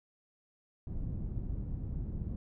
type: low-pass noise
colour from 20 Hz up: pink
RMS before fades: -37 dBFS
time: 0.87-2.36 s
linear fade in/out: 2 ms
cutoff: 160 Hz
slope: 12 dB/octave
effects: none